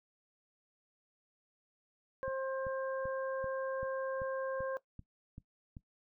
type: harmonic tone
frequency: 531 Hz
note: C5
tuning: 25 cents sharp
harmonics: 1 / 2 / 3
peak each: -35 / -43 / -46 dBFS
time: 2.23-4.77 s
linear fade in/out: 0 ms
type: click train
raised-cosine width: 5 ms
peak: -35 dBFS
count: 10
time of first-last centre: 2.28-5.768 s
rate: 2.58 Hz
effects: noise-tail reverb RT60 0.1 s tail -17 dB re dry